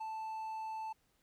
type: tone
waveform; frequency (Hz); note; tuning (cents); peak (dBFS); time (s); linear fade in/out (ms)
triangle; 880; A5; 0; -37; 0-0.93; 10
effects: pink hiss -75 dBFS RMS until 1.22 s